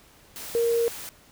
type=tone in noise; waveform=sine; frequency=466.2 Hz; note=A#4; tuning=in tune; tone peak=-20 dBFS; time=0.55-0.88 s; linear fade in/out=0 ms; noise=white; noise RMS=-38 dBFS; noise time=0.36-1.09 s; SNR=+15 dB; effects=pink hiss -55 dBFS RMS until 1.31 s